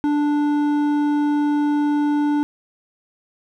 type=tone with hard clipping; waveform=triangle; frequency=293.7 Hz; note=D4; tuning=in tune; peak=-18 dBFS; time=0.04-2.43 s; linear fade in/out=0 ms; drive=12 dB; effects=none